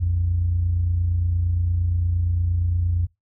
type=tone pair together; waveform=sine; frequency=58.67 / 87.31 Hz; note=A#1 / F2; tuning=+12 / 0 cents; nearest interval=perfect fifth; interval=688 cents; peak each=-27 / -18 dBFS; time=0-3.07 s; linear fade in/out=20 ms; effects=noise-tail reverb RT60 0.2 s tail -24 dB re dry + tanh soft clip ceiling -12 dBFS